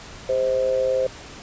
sine tone with amplitude modulation, 521 Hz, C5, 7 cents flat, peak -15 dBFS, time 0.29-1.07 s, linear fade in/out 5 ms, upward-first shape sine, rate 118 Hz, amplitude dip 70%, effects pink hiss -40 dBFS RMS until 1.42 s + resampled to 16000 Hz

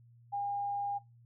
sine tone, 808 Hz, G#5, 48 cents flat, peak -32 dBFS, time 0.32-0.99 s, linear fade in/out 20 ms, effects noise-tail reverb RT60 0.2 s tail -20 dB re dry + added 118 Hz sine -57 dBFS peak until 1.25 s

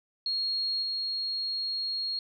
sine tone with level steps, 4280 Hz, C8, 38 cents sharp, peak -27 / -29 dBFS, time 0.26-2.19 s, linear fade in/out 2 ms, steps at 0.82 s, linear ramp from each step 10 ms, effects none

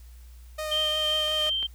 sawtooth tone with vibrato, 615 Hz, D#5, 20 cents flat, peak -26 dBFS, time 0.58-1.5 s, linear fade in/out 10 ms, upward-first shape triangle, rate 5.6 Hz, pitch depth 16 cents each way
sine tone with tremolo, 3136 Hz, G7, in tune, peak -23 dBFS, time 0.71-1.67 s, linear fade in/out 10 ms, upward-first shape sine, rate 3 Hz, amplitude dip 25%
clicks, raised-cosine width 0.3 ms, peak -28 / -29 / -29 / -25 / -24 dBFS, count 5, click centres 1.281 / 1.32 / 1.415 / 1.468 / 1.628 s
effects added 60 Hz sine -44 dBFS peak until 1.74 s + white hiss -60 dBFS RMS until 1.74 s

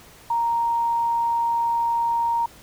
sine tone, 932.3 Hz, A#5, in tune, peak -19 dBFS, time 0.3-2.46 s, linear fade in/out 5 ms, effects pink hiss -48 dBFS RMS until 2.62 s

